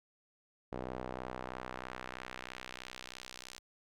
sawtooth tone with band-pass filter sweep, 63.1 Hz, B1, 38 cents sharp, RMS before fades -45 dBFS, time 0.72-3.59 s, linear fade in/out 5 ms, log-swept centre 520 to 5600 Hz, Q 0.91, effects none

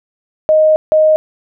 sine tone pair in turn, 622.3 / 622.3 Hz, D#5 / D#5, 0 / 0 cents, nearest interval unison, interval 0 cents, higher neither, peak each -6 dBFS, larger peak neither, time 0.49-0.76 / 0.92-1.16 s, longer first, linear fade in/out 0 ms, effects none

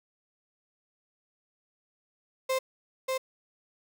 35% pulse tone with echo, 523.3 Hz, C5, in tune, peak -24 dBFS, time 2.49-2.59 s, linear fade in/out 10 ms, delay 590 ms, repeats 1, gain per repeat -2 dB, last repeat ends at 3.18 s, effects none

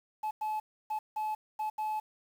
sine tone bursts at uneven times, 860 Hz, A5, 40 cents flat, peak -28 dBFS, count 6, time 0.23-0.31 / 0.41-0.6 / 0.9-0.99 / 1.16-1.35 / 1.59-1.7 / 1.78-2 s, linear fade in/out 10 ms, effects tanh soft clip ceiling -30 dBFS + 9-bit

